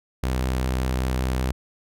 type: tone with vibrato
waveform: sawtooth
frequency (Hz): 63.9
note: C2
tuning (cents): -40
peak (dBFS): -18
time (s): 0.23-1.52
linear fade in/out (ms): 5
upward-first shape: sine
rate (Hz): 5.2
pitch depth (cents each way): 12
effects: none